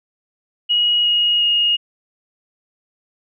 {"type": "tone with pitch steps", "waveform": "sine", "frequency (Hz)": [2898, 2880, 2861], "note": ["F#7", "F#7", "F7"], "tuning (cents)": [-37, -47, 41], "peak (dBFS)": -13, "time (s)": [0.69, 1.77], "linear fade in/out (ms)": 20, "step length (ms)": 360, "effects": []}